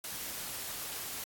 white noise, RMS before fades -40 dBFS, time 0.04-1.24 s, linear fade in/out 2 ms, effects AAC 64 kbps

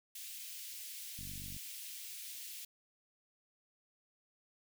white high-pass noise, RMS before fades -47 dBFS, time 0.15-2.65 s, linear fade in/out 5 ms, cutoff 2300 Hz, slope 24 dB/octave
click train, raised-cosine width 5 ms, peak -38 dBFS, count 19, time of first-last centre 1.19-1.566 s, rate 47.9 Hz
effects none

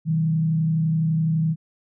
sine tone with frequency modulation, 160 Hz, D#3, 49 cents sharp, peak -18 dBFS, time 0.05-1.56 s, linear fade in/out 50 ms, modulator 31.9 Hz, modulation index 0.4, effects none

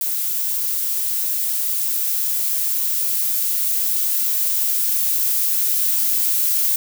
violet noise with level ramp, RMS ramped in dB -22 to -18 dBFS, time 0.01-6.76 s, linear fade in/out 2 ms, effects none

